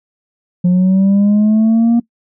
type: linear sweep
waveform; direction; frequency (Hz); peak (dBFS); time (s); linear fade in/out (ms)
sine; up; 176.7 to 236.9; -5; 0.64-2; 10
effects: noise-tail reverb RT60 0.1 s tail -21 dB re dry + tanh soft clip ceiling -7 dBFS